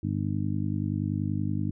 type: harmonic tone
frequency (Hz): 50.5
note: G#1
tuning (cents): -48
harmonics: 2 / 3 / 4 / 5 / 6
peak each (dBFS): -30 / -32 / -33 / -34 / -35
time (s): 0.03-1.71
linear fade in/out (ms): 5
effects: none